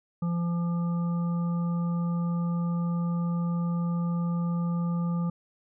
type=harmonic tone; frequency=171.6 Hz; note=F3; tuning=30 cents flat; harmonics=1 / 3 / 5 / 7; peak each=-25 / -43 / -46 / -42 dBFS; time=0.22-5.3 s; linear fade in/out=5 ms; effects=none